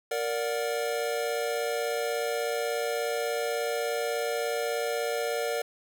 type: chord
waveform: square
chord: Bb augmented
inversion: none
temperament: just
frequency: 466.2 / 582.7 / 728.4 Hz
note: Bb4 / D5 / F#5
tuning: 0 / -14 / -27 cents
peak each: -31 / -33 / -36 dBFS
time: 0.11-5.62 s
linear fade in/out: 5 ms
effects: none